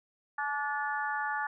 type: harmonic tone with a mistuned harmonic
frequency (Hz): 290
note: D4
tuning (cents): -22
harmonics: 3 / 4 / 5 / 6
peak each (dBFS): -34 / -38 / -36 / -36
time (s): 0.38-1.47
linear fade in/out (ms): 5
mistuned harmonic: 3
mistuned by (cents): -24
effects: none